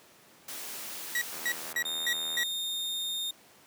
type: noise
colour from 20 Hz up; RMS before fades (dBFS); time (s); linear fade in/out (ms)
white; -40; 0.48-1.73; 5
type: tone bursts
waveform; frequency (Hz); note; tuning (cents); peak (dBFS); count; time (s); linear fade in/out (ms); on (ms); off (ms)
40% pulse; 1922; B6; -48; -26; 5; 1.15-2.435; 2; 65; 240
type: click train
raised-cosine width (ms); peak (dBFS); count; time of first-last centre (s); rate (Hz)
0.5; -29; 89; 1.33-2.429; 80.1
type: tone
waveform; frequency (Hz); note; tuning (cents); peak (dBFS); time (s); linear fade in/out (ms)
40% pulse; 3662; A#7; -32; -30; 1.85-3.31; 5
effects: pink hiss -57 dBFS RMS until 3.66 s + high-pass 200 Hz 12 dB/octave